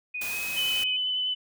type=tone with pitch glide; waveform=sine; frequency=2481 to 2536 Hz; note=D#7 to D#7; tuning=-6 to +32 cents; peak=-30 dBFS; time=0.14-0.97 s; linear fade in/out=10 ms; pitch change=+38 cents; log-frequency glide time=0.3-0.37 s
type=noise; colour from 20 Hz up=white; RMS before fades=-36 dBFS; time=0.21-0.84 s; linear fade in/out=5 ms
type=tone with vibrato; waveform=sine; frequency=3012 Hz; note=F#7; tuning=30 cents sharp; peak=-25 dBFS; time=0.56-1.35 s; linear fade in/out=20 ms; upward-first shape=sine; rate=10 Hz; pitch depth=13 cents each way
effects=none